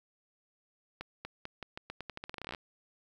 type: accelerating click train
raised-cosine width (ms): 0.3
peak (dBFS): -24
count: 21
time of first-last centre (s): 1.01-2.548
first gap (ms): 240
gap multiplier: 0.85
effects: 10-bit